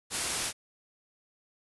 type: low-pass noise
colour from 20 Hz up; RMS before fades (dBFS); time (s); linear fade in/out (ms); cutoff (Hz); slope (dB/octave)
white; -33; 0.1-0.53; 50; 11000; 96
effects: none